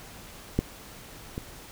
clicks, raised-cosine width 3 ms, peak -9 / -19 dBFS, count 2, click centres 0.59 / 1.379 s, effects pink hiss -46 dBFS RMS until 1.71 s

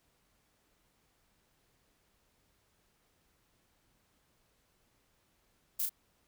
violet noise with echo, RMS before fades -33 dBFS, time 5.79-5.86 s, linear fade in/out 10 ms, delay 35 ms, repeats 1, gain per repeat -4 dB, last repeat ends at 5.895 s, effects pink hiss -73 dBFS RMS until 6.27 s

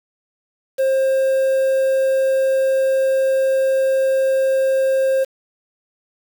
triangle tone with quantisation, 532 Hz, C5, 29 cents sharp, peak -12 dBFS, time 0.78-5.25 s, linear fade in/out 20 ms, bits 6, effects none

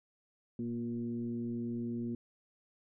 sine tone with frequency modulation, 236.1 Hz, A#3, 22 cents sharp, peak -34 dBFS, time 0.59-2.15 s, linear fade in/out 2 ms, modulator 119 Hz, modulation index 0.75, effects none

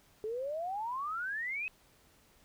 sine exponential sweep, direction up, 420 to 2593 Hz, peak -34 dBFS, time 0.24-1.68 s, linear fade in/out 0 ms, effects pink hiss -65 dBFS RMS until 2.44 s

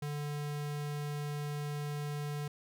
square tone, 146.83 Hz, D3, in tune, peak -36 dBFS, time 0.02-2.48 s, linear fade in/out 5 ms, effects none

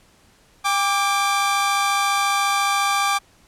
sawtooth tone pair together, 801 / 1174.3 Hz, G5 / D6, +37 / -1 cents, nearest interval perfect fifth, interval 662 cents, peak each -18 / -16 dBFS, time 0.64-3.19 s, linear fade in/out 20 ms, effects pink hiss -55 dBFS RMS until 3.47 s + low-pass 11000 Hz 12 dB/octave

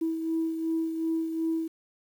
sine beating tone pair, 324.7 / 327.4 Hz, E4 / E4, -26 / -12 cents, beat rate 2.7 Hz, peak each -26 / -35 dBFS, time 0.01-1.68 s, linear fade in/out 10 ms, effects tanh soft clip ceiling -20 dBFS + 9-bit

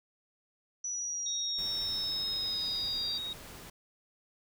sine linear sweep, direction down, 5920 to 4683 Hz, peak -33 dBFS, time 0.84-3.18 s, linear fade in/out 5 ms
sine tone, 3771 Hz, A#7, 19 cents sharp, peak -35 dBFS, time 1.26-3.33 s, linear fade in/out 2 ms
pink noise, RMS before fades -48 dBFS, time 1.58-3.7 s, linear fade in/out 5 ms
effects none

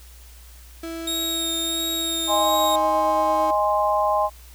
35% pulse tone with pitch glide, 329.6 to 315.6 Hz, E4 to D#4, 0 to +25 cents, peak -28 dBFS, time 0.83-3.51 s, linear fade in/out 5 ms, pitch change -75 cents, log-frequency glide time 2.2-2.6 s
sawtooth tone with vibrato, 3729 Hz, A#7, in tune, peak -21 dBFS, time 1.07-2.76 s, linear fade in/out 5 ms, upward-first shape sine, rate 1.5 Hz, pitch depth 25 cents each way
sine chord, Ab major, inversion second, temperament equal with one note detuned, 622.3 / 824.4 / 1046.5 Hz, Eb5 / Ab5 / C6, 0 / -13 / 0 cents, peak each -22 dBFS, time 2.27-4.3 s, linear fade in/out 50 ms
effects added 60 Hz sine -43 dBFS peak until 4.54 s + white hiss -50 dBFS RMS until 4.54 s

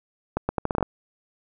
accelerating click train, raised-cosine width 1 ms, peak -9 dBFS, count 9, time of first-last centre 0.37-0.827 s, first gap 120 ms, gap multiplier 0.77, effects none

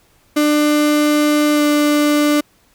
35% pulse tone with pitch glide, 298.1 to 295.5 Hz, D4 to D4, +26 to +11 cents, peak -10 dBFS, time 0.36-2.41 s, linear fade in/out 10 ms, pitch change -15 cents, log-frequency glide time 1.53-1.62 s, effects pink hiss -55 dBFS RMS until 2.74 s

